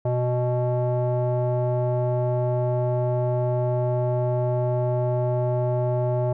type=tone with low-pass filter; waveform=square; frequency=123.47 Hz; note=B2; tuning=in tune; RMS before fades=-23 dBFS; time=0.05-6.33 s; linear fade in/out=5 ms; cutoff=700 Hz; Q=5.7; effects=none